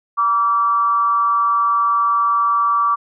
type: tone with frequency modulation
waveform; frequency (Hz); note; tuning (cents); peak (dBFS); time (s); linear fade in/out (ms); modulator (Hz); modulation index
sine; 1155; D6; -29; -13; 0.17-2.96; 20; 205; 0.39
effects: none